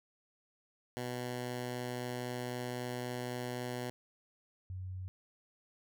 10% pulse / sine tone pair in turn, 123.8 / 92.75 Hz, B2 / F#2, +5 / +5 cents, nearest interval perfect fourth, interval 500 cents, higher first, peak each -29 / -39 dBFS, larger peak first, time 0.97-3.9 / 4.7-5.08 s, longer first, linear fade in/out 0 ms, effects none

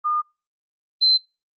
sine tone pair in turn, 1215 / 4087 Hz, D#6 / C8, -42 / -41 cents, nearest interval octave + major sixth, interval 2101 cents, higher second, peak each -19 / -13 dBFS, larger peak second, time 0.04-0.22 / 1.01-1.18 s, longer first, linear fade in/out 20 ms, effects noise-tail reverb RT60 0.3 s tail -26 dB re dry + Opus 24 kbps

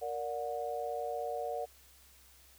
sine chord, Bb augmented, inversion none, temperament just, 466.2 / 582.7 / 728.4 Hz, Bb4 / D5 / F#5, 0 / -14 / -27 cents, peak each -39 / -39 / -38 dBFS, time 0.01-1.66 s, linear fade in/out 20 ms, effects added 66 Hz sine -64 dBFS peak until 2.58 s + white hiss -61 dBFS RMS until 2.58 s

